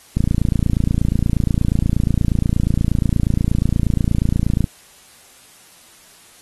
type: click train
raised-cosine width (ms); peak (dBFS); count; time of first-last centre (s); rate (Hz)
5; -4; 128; 0.17-4.642; 28.4
effects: white hiss -47 dBFS RMS until 6.41 s + AAC 32 kbps